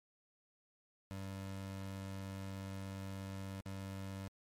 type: tone with dropouts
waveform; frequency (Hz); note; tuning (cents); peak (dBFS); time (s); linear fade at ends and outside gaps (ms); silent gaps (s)
25% pulse; 96.8; G2; -21; -39; 1.11-4.28; 0; 3.609-3.658
effects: MP3 64 kbps